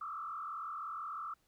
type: tone with frequency modulation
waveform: sine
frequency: 1244.5 Hz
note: D#6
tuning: in tune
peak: -39 dBFS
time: 0.01-1.34 s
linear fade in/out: 5 ms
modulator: 43 Hz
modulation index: 2.3
effects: pink hiss -75 dBFS RMS until 1.47 s